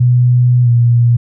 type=tone with pitch glide; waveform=sine; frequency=123.47 to 119.2 Hz; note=B2 to A#2; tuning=0 to +39 cents; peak=-6 dBFS; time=0-1.17 s; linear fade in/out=10 ms; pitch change=-61 cents; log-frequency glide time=0.63-0.69 s; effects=none